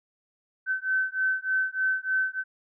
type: beating tone pair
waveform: sine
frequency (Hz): 1529 / 1532.3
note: G6 / G6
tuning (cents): -44 / -40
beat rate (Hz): 3.3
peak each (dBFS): -27 / -27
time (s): 0.66-2.44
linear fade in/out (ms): 50
effects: none